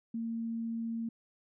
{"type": "tone", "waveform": "sine", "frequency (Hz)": 228.7, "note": "A#3", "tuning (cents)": -33, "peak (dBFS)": -33, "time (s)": [0.14, 1.09], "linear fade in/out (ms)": 5, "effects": []}